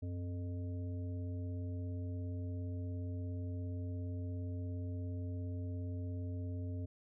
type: harmonic tone with a mistuned harmonic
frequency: 87.31 Hz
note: F2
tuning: in tune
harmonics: 1 / 3 / 5 / 7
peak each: -38 / -46 / -54 / -56 dBFS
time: 0.02-6.86 s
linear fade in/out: 10 ms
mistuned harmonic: 1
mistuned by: +110 cents
effects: none